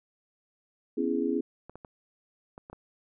sine chord, C# minor seventh, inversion third, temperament just, 249.5 / 277.2 / 332.6 / 415.8 Hz, B3 / C#4 / E4 / G#4, +18 / 0 / +16 / +2 cents, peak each -31 dBFS, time 0.97-1.41 s, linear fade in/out 10 ms
clicks, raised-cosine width 1 ms, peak -30 dBFS, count 6, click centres 1.696 / 1.756 / 1.848 / 2.579 / 2.699 / 2.73 s
effects none

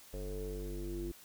square tone with low-pass filter sweep, 49 Hz, G1, in tune, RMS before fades -40 dBFS, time 0.13-1.12 s, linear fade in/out 10 ms, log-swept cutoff 500 to 330 Hz, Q 7.9, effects white hiss -57 dBFS RMS until 1.24 s

